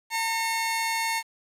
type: tone pair together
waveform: sawtooth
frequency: 907.8 / 2178 Hz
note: A#5 / C#7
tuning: -46 / -31 cents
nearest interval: octave + minor third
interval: 1515 cents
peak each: -23 / -26 dBFS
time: 0.1-1.23 s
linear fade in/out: 50 ms
effects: resampled to 32000 Hz + 9-bit